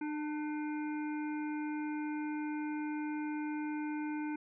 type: harmonic tone with a mistuned harmonic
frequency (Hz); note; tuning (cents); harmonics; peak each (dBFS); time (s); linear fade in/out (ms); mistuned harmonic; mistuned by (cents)
301.8; D4; +47; 1 / 3 / 5 / 7 / 8; -35 / -45 / -49 / -53 / -53; 0.01-4.36; 5; 3; -25
effects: none